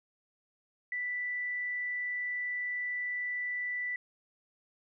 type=tone; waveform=sine; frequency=1975.5 Hz; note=B6; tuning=in tune; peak=-32 dBFS; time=0.92-3.96 s; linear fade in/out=2 ms; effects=none